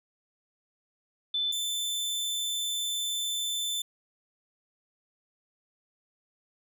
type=tone pair in turn; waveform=sine / sawtooth; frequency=3520 / 3533 Hz; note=A7 / A7; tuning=0 / +6 cents; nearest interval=unison; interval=6 cents; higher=second; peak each=-26 dBFS; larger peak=neither; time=1.34-1.52 / 1.52-3.82 s; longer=second; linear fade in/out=5 ms; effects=none